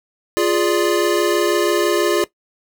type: chord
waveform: square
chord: D diminished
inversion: first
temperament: equal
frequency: 349.2 / 415.3 / 587.3 Hz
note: F4 / Ab4 / D5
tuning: 0 / 0 / 0 cents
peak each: -18 / -20 / -22 dBFS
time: 0.37-2.24 s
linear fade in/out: 0 ms
effects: noise-tail reverb RT60 0.1 s tail -17 dB re dry